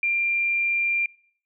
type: tone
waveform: sine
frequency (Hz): 2382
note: D7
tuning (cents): +24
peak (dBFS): -20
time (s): 0.03-1.06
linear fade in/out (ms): 2
effects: noise-tail reverb RT60 0.6 s tail -25 dB re dry